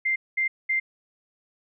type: tone bursts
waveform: sine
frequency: 2093 Hz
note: C7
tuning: in tune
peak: -21 dBFS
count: 3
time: 0.05-0.8 s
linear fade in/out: 10 ms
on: 110 ms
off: 210 ms
effects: none